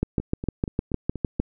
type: two click trains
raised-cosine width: 3 ms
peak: -18 / -9 dBFS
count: 6 / 10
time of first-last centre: 0.2-1.396 / 0.03-1.4 s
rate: 4.18 / 6.57 Hz
effects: none